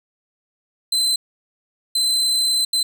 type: tone bursts at uneven times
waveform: 35% pulse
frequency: 4058 Hz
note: B7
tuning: 46 cents sharp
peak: -15 dBFS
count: 3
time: 0.92-1.16 / 1.95-2.65 / 2.73-2.83 s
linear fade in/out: 5 ms
effects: none